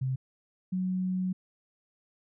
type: tone pair in turn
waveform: sine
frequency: 130.81 / 184.92 Hz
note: C3 / F#3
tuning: 0 / -1 cents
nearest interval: tritone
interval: 599 cents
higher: second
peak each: -27 dBFS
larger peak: neither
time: 0.01-0.16 / 0.72-1.33 s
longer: second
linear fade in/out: 10 ms
effects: none